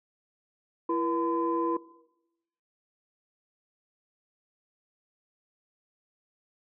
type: tone cluster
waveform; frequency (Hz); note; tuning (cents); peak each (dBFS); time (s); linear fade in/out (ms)
sine; 335.7 / 478.9 / 1017; E4 / A#4 / C6; +32 / +47 / -50; -27 / -33 / -29; 0.89-1.77; 5
effects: noise-tail reverb RT60 0.9 s tail -19 dB re dry + tanh soft clip ceiling -16 dBFS